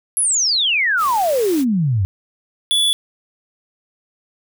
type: exponential sweep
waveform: sine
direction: down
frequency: 11330 to 89.4 Hz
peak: -14 dBFS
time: 0.17-2.05 s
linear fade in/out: 0 ms
type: noise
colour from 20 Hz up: white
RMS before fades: -31 dBFS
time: 0.97-1.65 s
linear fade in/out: 50 ms
type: tone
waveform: square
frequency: 3438 Hz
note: A7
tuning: 41 cents flat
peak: -14 dBFS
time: 2.71-2.93 s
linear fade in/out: 0 ms
effects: none